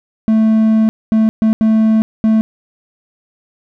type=tone bursts at uneven times; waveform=triangle; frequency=220 Hz; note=A3; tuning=in tune; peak=-6 dBFS; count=5; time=0.28-0.89 / 1.12-1.29 / 1.42-1.53 / 1.61-2.02 / 2.24-2.41 s; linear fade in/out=0 ms; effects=none